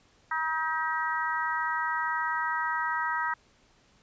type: harmonic tone with a mistuned harmonic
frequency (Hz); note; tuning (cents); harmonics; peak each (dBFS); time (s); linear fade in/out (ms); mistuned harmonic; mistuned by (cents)
318.4; D#4; +40; 3 / 4 / 5 / 6; -31 / -32 / -33 / -34; 0.31-3.34; 5; 5; -16
effects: pink hiss -63 dBFS RMS until 4.02 s + resampled to 16000 Hz